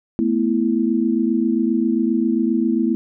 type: chord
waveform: sine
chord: A suspended second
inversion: none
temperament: just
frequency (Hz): 220 / 247.5 / 330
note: A3 / B3 / E4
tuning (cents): 0 / +4 / +2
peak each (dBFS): -20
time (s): 0.19-2.95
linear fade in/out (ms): 0
effects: none